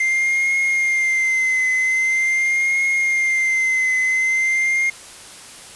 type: tone with vibrato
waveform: triangle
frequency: 2093 Hz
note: C7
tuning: in tune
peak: -14 dBFS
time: 0-4.9 s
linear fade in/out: 5 ms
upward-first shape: triangle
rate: 0.44 Hz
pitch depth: 48 cents each way
effects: white hiss -39 dBFS RMS until 5.75 s + resampled to 24000 Hz